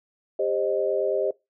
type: tone cluster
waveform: sine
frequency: 398.7 / 530 / 619 Hz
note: G4 / C5 / D#5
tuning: +29 / +22 / -9 cents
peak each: -26 dBFS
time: 0.39-1.31 s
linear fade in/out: 5 ms
effects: noise-tail reverb RT60 0.2 s tail -21 dB re dry